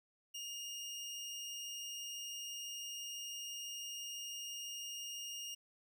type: tone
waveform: 25% pulse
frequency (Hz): 2838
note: F7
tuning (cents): +27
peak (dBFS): -39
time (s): 0.34-5.55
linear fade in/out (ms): 10
effects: none